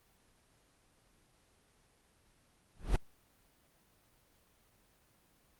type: noise with exponential growth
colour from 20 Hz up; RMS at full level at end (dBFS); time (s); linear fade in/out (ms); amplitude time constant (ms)
brown; -24; 2.75-2.96; 2; 45
effects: pink hiss -69 dBFS RMS until 5.59 s + Opus 24 kbps